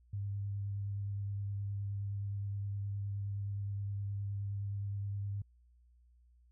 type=tone with vibrato; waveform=sine; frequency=100.4 Hz; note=G2; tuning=42 cents sharp; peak=-35 dBFS; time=0.13-5.42 s; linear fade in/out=5 ms; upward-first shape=triangle; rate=9.6 Hz; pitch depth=17 cents each way; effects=added 60 Hz sine -62 dBFS peak until 6.51 s